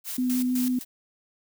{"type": "noise with tremolo", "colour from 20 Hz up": "blue", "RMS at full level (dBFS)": -33, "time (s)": [0.04, 0.85], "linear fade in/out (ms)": 50, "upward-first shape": "square", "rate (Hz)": 3.9, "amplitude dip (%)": 80}
{"type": "tone with vibrato", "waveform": "sine", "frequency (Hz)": 251.3, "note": "B3", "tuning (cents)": 30, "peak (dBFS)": -22, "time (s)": [0.18, 0.79], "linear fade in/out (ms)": 5, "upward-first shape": "sine", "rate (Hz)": 6.4, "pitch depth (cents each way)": 9}
{"effects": []}